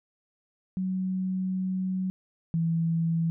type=tone pair in turn; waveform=sine; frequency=186.8 / 165.22 Hz; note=F#3 / E3; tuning=+17 / +4 cents; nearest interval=major second; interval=213 cents; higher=first; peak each=-26 / -23 dBFS; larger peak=second; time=0.77-2.1 / 2.54-3.3 s; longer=first; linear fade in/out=0 ms; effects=none